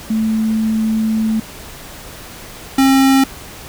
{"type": "tone pair in turn", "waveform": ["sine", "square"], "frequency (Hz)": [220, 268.7], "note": ["A3", "C4"], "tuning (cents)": [0, 46], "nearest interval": "minor third", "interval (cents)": 346, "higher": "second", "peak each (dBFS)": [-13, -9], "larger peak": "second", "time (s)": [[0.1, 1.4], [2.78, 3.24]], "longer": "first", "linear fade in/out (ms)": 5, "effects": ["pink hiss -34 dBFS RMS until 3.68 s"]}